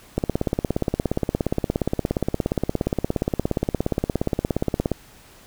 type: click train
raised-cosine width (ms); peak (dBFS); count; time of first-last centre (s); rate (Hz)
2; -7; 82; 0.18-4.917; 17.1
effects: pink hiss -49 dBFS RMS until 5.46 s